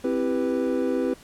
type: chord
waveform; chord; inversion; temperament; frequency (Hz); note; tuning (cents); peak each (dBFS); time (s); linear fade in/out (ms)
triangle; C major seventh; none; equal; 261.6 / 329.6 / 392 / 493.9; C4 / E4 / G4 / B4; 0 / 0 / 0 / 0; -24 / -27 / -27 / -25; 0.04-1.14; 5
effects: pink hiss -50 dBFS RMS until 1.23 s + low-pass 12000 Hz 12 dB/octave